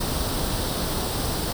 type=noise with comb filter; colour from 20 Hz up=pink; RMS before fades=-26 dBFS; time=0-1.53 s; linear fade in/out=10 ms; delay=0.22 ms; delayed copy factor=+0.55; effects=none